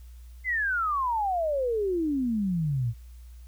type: exponential sweep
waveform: sine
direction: down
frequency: 2093 to 110 Hz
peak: -24 dBFS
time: 0.44-2.94 s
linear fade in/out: 50 ms
effects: added 60 Hz sine -43 dBFS peak until 3.47 s + white hiss -63 dBFS RMS until 3.47 s